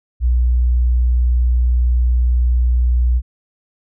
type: tone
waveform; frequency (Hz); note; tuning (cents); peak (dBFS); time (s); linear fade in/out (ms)
sine; 60.9; B1; -24; -11; 0.2-3.22; 50
effects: none